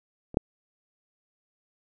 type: clicks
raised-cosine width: 2 ms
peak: -26 / -6 dBFS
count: 2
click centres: 0.344 / 0.371 s
effects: none